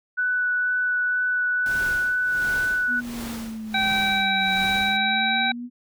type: tone with vibrato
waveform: sine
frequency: 1485 Hz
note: F#6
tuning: 6 cents sharp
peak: -20 dBFS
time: 0.17-3.01 s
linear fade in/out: 20 ms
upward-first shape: sine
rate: 2.1 Hz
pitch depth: 8 cents each way
type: noise with tremolo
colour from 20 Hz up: pink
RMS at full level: -35 dBFS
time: 1.66-4.97 s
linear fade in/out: 0 ms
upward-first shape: sine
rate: 1.4 Hz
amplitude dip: 85%
type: exponential two-way sweep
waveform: sine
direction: down then up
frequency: 246.9 to 189.6 to 246.9 Hz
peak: -30 dBFS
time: 2.87-5.7 s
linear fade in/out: 50 ms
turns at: 4.54 s
type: harmonic tone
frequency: 773 Hz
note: G5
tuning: 24 cents flat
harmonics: 1 / 2 / 3 / 5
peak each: -25 / -25 / -25 / -25 dBFS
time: 3.74-5.52 s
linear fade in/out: 5 ms
effects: none